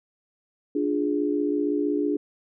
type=chord; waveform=sine; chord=D diminished; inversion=none; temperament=equal; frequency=293.7 / 349.2 / 415.3 Hz; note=D4 / F4 / Ab4; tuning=0 / 0 / 0 cents; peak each=-24 / -29 / -27 dBFS; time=0.75-2.17 s; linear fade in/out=5 ms; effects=none